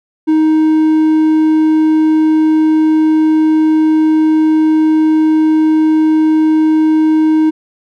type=tone; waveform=triangle; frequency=313.1 Hz; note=D#4; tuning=11 cents sharp; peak=-5 dBFS; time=0.27-7.51 s; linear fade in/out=20 ms; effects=none